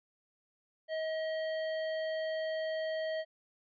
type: tone with tanh clipping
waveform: sine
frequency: 635 Hz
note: D#5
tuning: 35 cents sharp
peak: -35 dBFS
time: 0.88-3.25 s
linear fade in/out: 50 ms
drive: 18 dB
effects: resampled to 11025 Hz